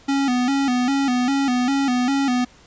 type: tone with vibrato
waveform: square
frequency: 261.6 Hz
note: C4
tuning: in tune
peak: -18 dBFS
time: 0.08-2.45 s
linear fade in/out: 10 ms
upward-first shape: square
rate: 2.5 Hz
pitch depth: 94 cents each way
effects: pink hiss -50 dBFS RMS until 2.66 s + resampled to 16000 Hz